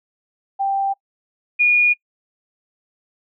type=tone pair in turn; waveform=sine; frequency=786 / 2441 Hz; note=G5 / D#7; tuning=+4 / -34 cents; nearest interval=octave + minor sixth; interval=1962 cents; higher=second; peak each=-17 / -11 dBFS; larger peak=second; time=0.59-0.94 / 1.59-1.94 s; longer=neither; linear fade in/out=20 ms; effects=noise-tail reverb RT60 0.1 s tail -24 dB re dry